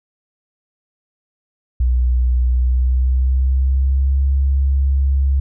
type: tone with pitch glide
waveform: sine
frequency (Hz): 61.74 to 68.11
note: B1 to C#2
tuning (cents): 0 to -30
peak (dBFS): -12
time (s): 1.8-5.4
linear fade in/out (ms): 5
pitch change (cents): +170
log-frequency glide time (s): 2.47-4.22
effects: none